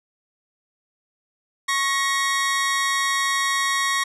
sawtooth tone pair together, 1100 / 1891.9 Hz, C#6 / A#6, -14 / +25 cents, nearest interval major sixth, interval 939 cents, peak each -19 dBFS, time 1.68-4.04 s, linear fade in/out 10 ms, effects resampled to 24000 Hz + 9-bit

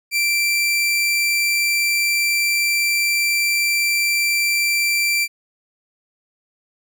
sawtooth tone, 2349 Hz, D7, in tune, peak -13 dBFS, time 0.11-5.28 s, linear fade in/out 50 ms, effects none

